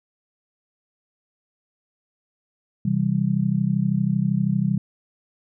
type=chord; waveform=sine; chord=C major; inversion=none; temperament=just; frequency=130.81 / 163.52 / 196.22 Hz; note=C3 / E3 / G3; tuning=0 / -14 / +2 cents; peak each=-24 / -23 / -22 dBFS; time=2.85-4.78 s; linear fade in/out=5 ms; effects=none